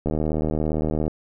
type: click train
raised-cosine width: 2 ms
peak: -11 dBFS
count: 80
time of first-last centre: 0.06-1.079 s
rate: 77.5 Hz
effects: none